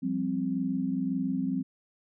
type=chord; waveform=sine; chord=F suspended second; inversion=none; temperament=just; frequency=174.61 / 196.44 / 261.9 Hz; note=F3 / G3 / C4; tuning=0 / +4 / +2 cents; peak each=-34 / -32 / -29 dBFS; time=0.02-1.63 s; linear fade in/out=20 ms; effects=none